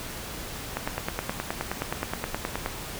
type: click train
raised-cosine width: 0.5 ms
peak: -12 dBFS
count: 19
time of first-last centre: 0.77-2.661 s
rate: 9.52 Hz
effects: pink hiss -37 dBFS RMS until 2.99 s